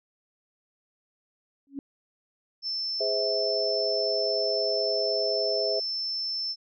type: tone with exponential growth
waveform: sine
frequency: 277.2 Hz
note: C#4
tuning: in tune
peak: -28 dBFS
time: 1.67-1.79 s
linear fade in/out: 1 ms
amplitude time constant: 26 ms
type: tone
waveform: sine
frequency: 5310 Hz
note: E8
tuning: 12 cents sharp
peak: -28 dBFS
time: 2.62-6.56 s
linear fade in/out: 50 ms
type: chord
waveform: sine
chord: Ab augmented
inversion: none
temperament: just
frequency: 415.3 / 519.1 / 648.9 Hz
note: Ab4 / C5 / E5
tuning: 0 / -14 / -27 cents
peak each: -30 / -31 / -29 dBFS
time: 3-5.8 s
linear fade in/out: 10 ms
effects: none